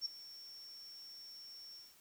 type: tone with ADSR envelope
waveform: sine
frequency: 5470 Hz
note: F8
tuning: 37 cents flat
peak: -33 dBFS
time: 0.01-1.96 s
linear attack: 45 ms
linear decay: 11 ms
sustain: -17 dB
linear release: 200 ms
effects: white hiss -65 dBFS RMS until 2 s